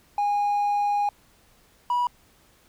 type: tone pair in turn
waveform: triangle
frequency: 820 / 975.1 Hz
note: G#5 / B5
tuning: -22 / -22 cents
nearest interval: minor third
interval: 300 cents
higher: second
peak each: -18 dBFS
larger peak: neither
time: 0.18-1.09 / 1.9-2.07 s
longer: first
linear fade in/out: 2 ms
effects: tanh soft clip ceiling -15 dBFS + pink hiss -59 dBFS RMS until 2.68 s